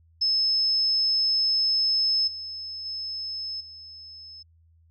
sine tone with level steps, 5210 Hz, E8, 21 cents flat, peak -20 / -33 / -30 / -41 dBFS, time 0.21-4.43 s, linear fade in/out 10 ms, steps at 2.27 / 2.85 / 3.6 s, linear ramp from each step 10 ms, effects added 82 Hz sine -56 dBFS peak until 4.9 s

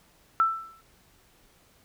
sine tone with exponential decay, 1329 Hz, E6, 14 cents sharp, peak -16 dBFS, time 0.4-0.81 s, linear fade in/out 0 ms, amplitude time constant 87 ms, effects pink hiss -61 dBFS RMS until 1.84 s

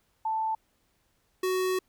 sine / square tone pair in turn, 882 / 371.7 Hz, A5 / F#4, +4 / +8 cents, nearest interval octave + minor third, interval 1496 cents, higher first, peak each -26 dBFS, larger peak neither, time 0.25-0.55 / 1.43-1.79 s, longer second, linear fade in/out 5 ms, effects pink hiss -71 dBFS RMS until 1.88 s

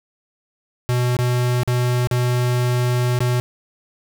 square tone with dropouts, 123.47 Hz, B2, in tune, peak -17 dBFS, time 0.89-3.4 s, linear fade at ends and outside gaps 0 ms, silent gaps 1.167-1.189 / 1.633-1.676 / 2.072-2.112 / 3.19-3.205 s, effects none

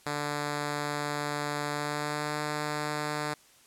5% pulse tone with pitch glide, 146.83 to 149.66 Hz, D3 to D3, 0 to +33 cents, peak -19 dBFS, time 0.06-3.34 s, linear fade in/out 5 ms, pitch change +33 cents, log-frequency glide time 1.7-2.34 s, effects white hiss -59 dBFS RMS until 3.66 s + low-pass 11000 Hz 12 dB/octave

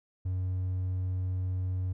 triangle tone, 92.5 Hz, F#2, in tune, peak -26 dBFS, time 0.25-1.93 s, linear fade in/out 10 ms, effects tanh soft clip ceiling -22 dBFS

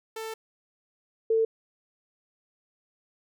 sawtooth / sine tone pair in turn, 443.9 / 448 Hz, A4 / A4, +15 / +31 cents, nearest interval unison, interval 16 cents, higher second, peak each -30 / -20 dBFS, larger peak second, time 0.16-0.34 / 1.3-1.45 s, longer first, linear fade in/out 5 ms, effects none

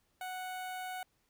sawtooth tone with notch filter, 740 Hz, F#5, in tune, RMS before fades -41 dBFS, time 0.21-1.03 s, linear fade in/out 2 ms, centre 5300 Hz, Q 1.5, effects pink hiss -75 dBFS RMS until 1.29 s

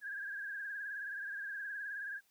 sine tone with vibrato, 1631 Hz, G#6, 32 cents flat, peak -39 dBFS, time 0.01-2.21 s, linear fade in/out 50 ms, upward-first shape triangle, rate 19 Hz, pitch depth 83 cents each way, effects white hiss -73 dBFS RMS until 2.3 s

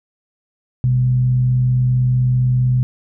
sine tone with frequency modulation, 126.4 Hz, B2, 41 cents sharp, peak -12 dBFS, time 0.84-2.83 s, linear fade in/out 0 ms, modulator 75.5 Hz, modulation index 0.24, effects none

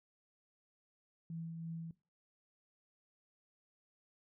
sine tone with tremolo, 164.81 Hz, E3, in tune, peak -40 dBFS, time 1.3-1.91 s, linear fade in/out 2 ms, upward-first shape triangle, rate 3 Hz, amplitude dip 35%, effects noise-tail reverb RT60 0.3 s tail -20 dB re dry

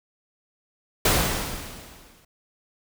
pink noise with exponential decay, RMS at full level -17 dBFS, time 1.05-2.25 s, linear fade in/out 5 ms, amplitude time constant 260 ms, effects none

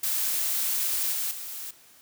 blue noise with level steps, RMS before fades -27 / -29 / -37 dBFS, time 0.03-1.71 s, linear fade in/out 5 ms, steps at 1.12 / 1.31 s, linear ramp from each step 2 ms, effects white hiss -55 dBFS RMS until 2.01 s + high-pass 60 Hz 12 dB/octave

